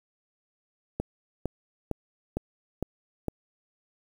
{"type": "click train", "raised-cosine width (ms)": 2, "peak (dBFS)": -15, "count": 6, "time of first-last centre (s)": [1, 3.283], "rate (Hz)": 2.19, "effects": ["8-bit"]}